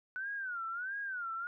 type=tone with vibrato; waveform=sine; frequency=1480 Hz; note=F#6; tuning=in tune; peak=-36 dBFS; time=0.16-1.47 s; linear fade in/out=0 ms; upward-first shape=sine; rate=1.5 Hz; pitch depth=180 cents each way; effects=none